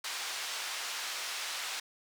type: band-pass noise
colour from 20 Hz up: white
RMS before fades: -38 dBFS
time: 0.04-1.8 s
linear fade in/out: 5 ms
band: 830 to 5400 Hz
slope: 12 dB/octave
effects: none